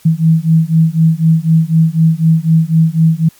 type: beating tone pair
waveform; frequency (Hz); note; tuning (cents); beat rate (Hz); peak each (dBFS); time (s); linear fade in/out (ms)
sine; 159.8 / 163.8; D#3 / E3; +47 / -11; 4; -10; 0.05-3.29; 10
effects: white hiss -46 dBFS RMS until 3.39 s + MP3 96 kbps